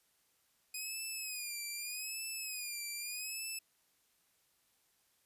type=tone with vibrato; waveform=10% pulse; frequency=2489 Hz; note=D#7; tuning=in tune; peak=-31 dBFS; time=0.74-3.59 s; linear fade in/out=5 ms; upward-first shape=sine; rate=0.82 Hz; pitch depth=100 cents each way; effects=white hiss -74 dBFS RMS until 5.25 s + resampled to 32000 Hz